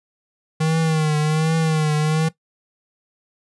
square tone with vibrato, 156.6 Hz, D#3, 11 cents sharp, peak -17 dBFS, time 0.6-2.29 s, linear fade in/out 10 ms, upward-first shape triangle, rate 1.3 Hz, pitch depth 69 cents each way, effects noise-tail reverb RT60 0.1 s tail -17 dB re dry + resampled to 24000 Hz

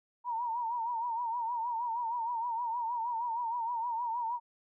sine tone with vibrato, 937 Hz, A#5, 9 cents sharp, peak -31 dBFS, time 0.24-4.4 s, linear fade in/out 50 ms, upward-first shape triangle, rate 6.4 Hz, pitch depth 100 cents each way, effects none

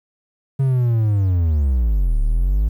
triangle linear two-way sweep, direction down then up, 137.5 to 35 to 54.8 Hz, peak -12 dBFS, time 0.59-2.69 s, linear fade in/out 10 ms, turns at 2.2 s, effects 9-bit

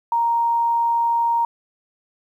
sine tone, 933 Hz, A#5, 1 cent sharp, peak -16 dBFS, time 0.12-1.45 s, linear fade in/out 2 ms, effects 9-bit

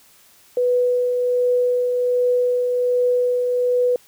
sine tone with tremolo, 493.9 Hz, B4, in tune, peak -14 dBFS, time 0.57-3.96 s, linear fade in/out 2 ms, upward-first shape triangle, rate 1.3 Hz, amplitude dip 35%, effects white hiss -52 dBFS RMS until 4.07 s

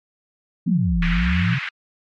sine tone with vibrato, 174.6 Hz, F3, in tune, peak -19 dBFS, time 0.66-1.55 s, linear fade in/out 10 ms, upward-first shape sine, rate 1.9 Hz, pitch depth 37 cents each way
sine exponential two-way sweep, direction down then up, 261.6 to 36.71 to 142.8 Hz, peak -19 dBFS, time 0.67-1.59 s, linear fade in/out 10 ms, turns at 1.04 s
white band-pass noise, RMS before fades -28 dBFS, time 1.02-1.69 s, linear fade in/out 2 ms, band 1400 to 2400 Hz, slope 24 dB/octave
effects MP3 48 kbps

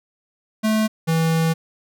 square tone pair in turn, 217.4 / 162.87 Hz, A3 / E3, -21 / -21 cents, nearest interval perfect fourth, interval 500 cents, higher first, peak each -17 dBFS, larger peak neither, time 0.63-0.88 / 1.07-1.54 s, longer second, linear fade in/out 20 ms, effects none

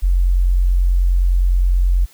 sine tone, 44.77 Hz, F1, 44 cents sharp, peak -11 dBFS, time 0.02-2.06 s, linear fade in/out 20 ms, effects white hiss -49 dBFS RMS until 2.13 s

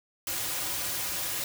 white noise with comb filter, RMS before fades -32 dBFS, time 0.27-1.44 s, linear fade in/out 2 ms, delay 4.5 ms, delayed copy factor -0.6, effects none

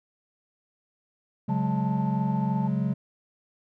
triangle chord, C# suspended fourth, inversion none, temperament just, 138.59 / 184.79 / 207.9 Hz, C#3 / F#3 / G#3, 0 / -2 / +2 cents, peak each -26 dBFS, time 1.48-2.94 s, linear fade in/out 10 ms
sine tone with tremolo, 880 Hz, A5, in tune, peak -31 dBFS, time 1.49-2.68 s, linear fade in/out 10 ms, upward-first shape triangle, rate 14 Hz, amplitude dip 40%
effects none

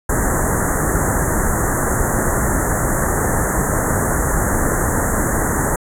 pink band-stop noise, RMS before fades -17 dBFS, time 0.09-5.76 s, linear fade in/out 5 ms, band 1900 to 6600 Hz, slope 96 dB/octave, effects low-pass 11000 Hz 12 dB/octave

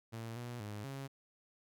sawtooth tone with pitch steps, 114 / 120.7 / 104.4 / 136.6 Hz, A#2 / B2 / G#2 / C#3, -38 / -39 / +10 / -25 cents, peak -38 dBFS, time 0.12-1.08 s, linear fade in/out 20 ms, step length 240 ms, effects none

